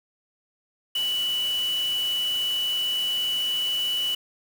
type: tone in noise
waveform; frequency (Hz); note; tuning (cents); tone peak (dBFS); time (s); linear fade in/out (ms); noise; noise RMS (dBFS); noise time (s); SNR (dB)
sine; 2960; F#7; 0; -23; 0.95-4.15; 5; white; -38; 0.95-4.15; +12
effects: none